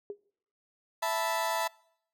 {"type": "tone with exponential decay", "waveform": "sine", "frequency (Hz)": 407.7, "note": "G#4", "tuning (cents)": -32, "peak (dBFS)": -31, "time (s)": [0.1, 0.18], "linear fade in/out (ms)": 1, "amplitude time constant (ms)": 16}
{"type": "chord", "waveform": "35% pulse", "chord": "E suspended fourth", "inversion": "none", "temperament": "equal", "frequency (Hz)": [659.3, 880, 987.8], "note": ["E5", "A5", "B5"], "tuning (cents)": [0, 0, 0], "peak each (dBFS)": -31, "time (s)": [1.02, 1.68], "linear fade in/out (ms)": 10}
{"effects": ["noise-tail reverb RT60 0.7 s tail -25 dB re dry"]}